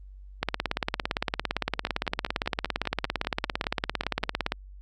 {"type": "two click trains", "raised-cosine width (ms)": 0.3, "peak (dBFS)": [-19, -9], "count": [13, 73], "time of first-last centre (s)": [[1.87, 4.232], [0.43, 4.521]], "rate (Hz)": [5.08, 17.6], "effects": ["added 48 Hz sine -43 dBFS peak until 4.81 s", "Opus 32 kbps"]}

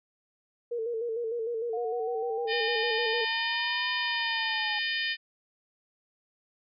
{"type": "tone with vibrato", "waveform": "sine", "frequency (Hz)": 460.8, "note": "A#4", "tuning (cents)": -20, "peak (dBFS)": -29, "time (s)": [0.71, 3.25], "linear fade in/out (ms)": 10, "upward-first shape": "square", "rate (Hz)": 6.6, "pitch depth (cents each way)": 55}
{"type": "exponential two-way sweep", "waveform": "sine", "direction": "up then down", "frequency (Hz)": [714, 990, 839], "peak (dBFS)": -35, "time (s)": [1.73, 4.79], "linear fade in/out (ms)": 5, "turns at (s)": 3.91}
{"type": "harmonic tone", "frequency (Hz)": 608, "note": "D#5", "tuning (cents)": -40, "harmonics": [3, 4, 5, 6, 7, 8], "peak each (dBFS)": [-31, -35, -34, -37, -43, -38], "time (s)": [2.47, 5.17], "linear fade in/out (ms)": 50}
{"effects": []}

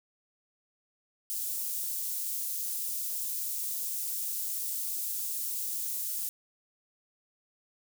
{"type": "high-pass noise", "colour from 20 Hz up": "white", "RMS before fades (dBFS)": -34, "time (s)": [1.3, 6.29], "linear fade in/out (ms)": 0, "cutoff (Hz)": 8100, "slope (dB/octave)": 12, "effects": []}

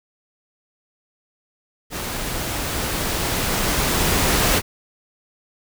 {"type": "noise with level ramp", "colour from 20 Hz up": "pink", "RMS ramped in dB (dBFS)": [-28, -17], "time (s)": [1.9, 4.62], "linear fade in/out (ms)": 50, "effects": []}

